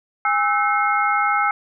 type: tone cluster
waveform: sine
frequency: 819 / 1306 / 1518 / 2149 Hz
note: G#5 / E6 / F#6 / C7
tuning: -24 / -17 / +44 / +46 cents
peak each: -21 / -19 / -26 / -24 dBFS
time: 0.25-1.51 s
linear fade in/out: 2 ms
effects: none